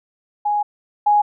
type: tone pair in turn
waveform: sine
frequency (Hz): 830.6 / 830.6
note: G#5 / G#5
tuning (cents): 0 / 0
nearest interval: unison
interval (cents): 0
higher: neither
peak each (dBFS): -16 / -11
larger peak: second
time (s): 0.45-0.63 / 1.06-1.22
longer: first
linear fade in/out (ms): 10
effects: none